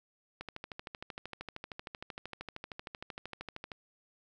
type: click train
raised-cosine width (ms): 0.3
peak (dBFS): -25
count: 44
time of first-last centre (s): 0.41-3.718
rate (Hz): 13
effects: none